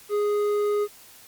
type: tone with hard clipping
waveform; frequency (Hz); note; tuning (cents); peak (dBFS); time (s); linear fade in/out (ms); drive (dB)
triangle; 414.5; G#4; -3; -22; 0.09-0.88; 50; 10
effects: white hiss -49 dBFS RMS until 1.27 s + MP3 96 kbps